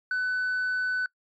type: tone with tanh clipping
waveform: sine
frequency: 1500 Hz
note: F#6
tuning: 23 cents sharp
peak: -25 dBFS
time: 0.11-1.06 s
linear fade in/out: 2 ms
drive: 1 dB
effects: noise-tail reverb RT60 0.1 s tail -24 dB re dry + MP3 96 kbps